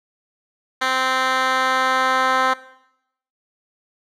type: tone with band-pass filter sweep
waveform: 10% pulse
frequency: 260.1 Hz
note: C4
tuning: 10 cents flat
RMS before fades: -19 dBFS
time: 0.81-2.54 s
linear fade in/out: 10 ms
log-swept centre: 2200 to 1400 Hz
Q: 1
effects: noise-tail reverb RT60 0.8 s tail -18 dB re dry